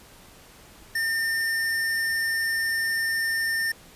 square tone, 1808 Hz, A6, 47 cents sharp, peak -24 dBFS, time 0.95-3.72 s, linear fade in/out 5 ms, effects pink hiss -50 dBFS RMS until 3.95 s + resampled to 32000 Hz

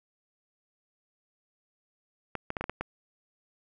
clicks, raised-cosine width 0.5 ms, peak -17 dBFS, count 7, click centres 2.353 / 2.504 / 2.568 / 2.61 / 2.641 / 2.696 / 2.81 s, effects none

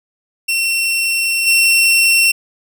sawtooth tone with level steps, 2715 Hz, F7, 50 cents flat, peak -11 / -6 dBFS, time 0.48-2.32 s, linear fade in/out 10 ms, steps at 1.46 s, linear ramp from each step 20 ms, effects none

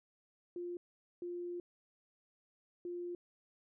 sine tone bursts at uneven times, 350.8 Hz, F4, 8 cents sharp, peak -39 dBFS, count 3, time 0.56-0.77 / 1.22-1.6 / 2.85-3.15 s, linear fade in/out 2 ms, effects none

